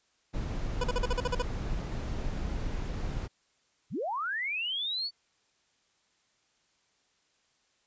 brown noise, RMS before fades -33 dBFS, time 0.33-3.28 s, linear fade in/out 20 ms
25% pulse tone bursts, 493.9 Hz, B4, in tune, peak -24 dBFS, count 9, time 0.81-1.423 s, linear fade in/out 5 ms, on 29 ms, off 44 ms
sine linear sweep, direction up, 77 to 4554 Hz, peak -30 dBFS, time 3.9-5.11 s, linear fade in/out 50 ms
effects white hiss -71 dBFS RMS until 7.86 s + resampled to 16000 Hz

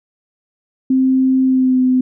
sine tone with pitch glide, 261.6 to 255.6 Hz, C4 to C4, 0 to -40 cents, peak -10 dBFS, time 0.9-2.01 s, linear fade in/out 5 ms, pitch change -40 cents, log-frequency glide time 1.44-1.8 s, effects none

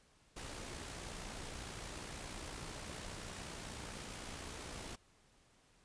pink noise with amplitude modulation, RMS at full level -45 dBFS, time 0.36-4.96 s, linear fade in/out 10 ms, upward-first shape sine, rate 59.6 Hz, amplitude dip 40%, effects pink hiss -69 dBFS RMS until 5.84 s + resampled to 22050 Hz

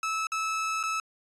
30% pulse tone with dropouts, 1304 Hz, E6, 19 cents flat, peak -25 dBFS, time 0.03-1 s, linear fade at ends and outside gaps 2 ms, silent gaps 0.27-0.319 / 0.83-0.836 s, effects resampled to 22050 Hz

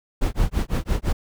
brown noise with tremolo, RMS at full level -19 dBFS, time 0.21-1.13 s, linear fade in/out 10 ms, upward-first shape sine, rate 5.9 Hz, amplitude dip 100%, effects none

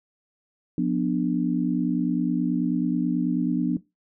sine chord, B diminished, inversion second, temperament just, 177.8 / 246.9 / 296.3 Hz, F3 / B3 / D4, +31 / 0 / +15 cents, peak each -25 dBFS, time 0.78-3.77 s, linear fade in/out 2 ms, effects noise-tail reverb RT60 0.2 s tail -18 dB re dry

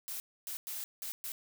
blue noise bursts at uneven times, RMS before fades -40 dBFS, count 5, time 0.08-0.2 / 0.47-0.57 / 0.67-0.84 / 1.02-1.12 / 1.24-1.32 s, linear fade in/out 0 ms, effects none

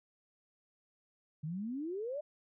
sine exponential sweep, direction up, 146.5 to 616 Hz, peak -36 dBFS, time 1.43-2.21 s, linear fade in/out 10 ms, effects none

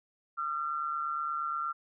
sine tone pair together, 1212.5 / 1361 Hz, D#6 / F6, -45 / -45 cents, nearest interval major second, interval 200 cents, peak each -36 / -32 dBFS, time 0.37-1.73 s, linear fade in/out 20 ms, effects none

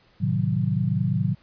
sine chord, A diminished seventh, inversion none, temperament equal, 110 / 130.81 / 155.56 / 185 Hz, A2 / C3 / Eb3 / Gb3, 0 / 0 / 0 / 0 cents, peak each -26 dBFS, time 0.2-1.35 s, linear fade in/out 20 ms, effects pink hiss -59 dBFS RMS until 1.42 s + resampled to 11025 Hz

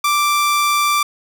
sawtooth tone, 1174.7 Hz, D6, in tune, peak -10 dBFS, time 0.04-1.03 s, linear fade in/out 5 ms, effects none

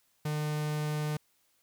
45% pulse tone, 151 Hz, D3, 48 cents sharp, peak -30 dBFS, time 0.25-1.17 s, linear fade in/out 5 ms, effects white hiss -71 dBFS RMS until 1.62 s

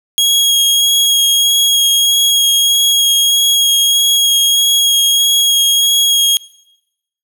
sawtooth tone with vibrato, 3292 Hz, G#7, 16 cents flat, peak -6 dBFS, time 0.18-6.37 s, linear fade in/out 0 ms, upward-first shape sine, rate 1.6 Hz, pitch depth 12 cents each way, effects noise-tail reverb RT60 0.9 s tail -23 dB re dry

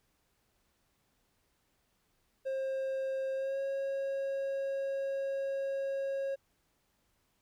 triangle tone with pitch glide, 533 to 545.8 Hz, C5 to C#5, +32 to -27 cents, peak -30 dBFS, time 2.45-6.36 s, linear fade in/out 20 ms, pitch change +41 cents, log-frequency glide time 3.35-3.59 s, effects pink hiss -75 dBFS RMS until 7.41 s

